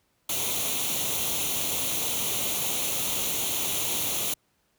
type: noise with comb filter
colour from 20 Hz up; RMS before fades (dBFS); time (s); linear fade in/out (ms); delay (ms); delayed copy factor
white; -28; 0.29-4.34; 5; 0.3; +0.7
effects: pink hiss -70 dBFS RMS until 4.78 s + high-pass 60 Hz 12 dB/octave